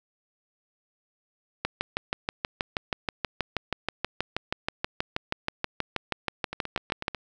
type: two click trains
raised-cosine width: 0.3 ms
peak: -17 / -10 dBFS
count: 6 / 35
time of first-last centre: 6.53-7.147 / 1.65-7.081 s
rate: 8.1 / 6.26 Hz
effects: none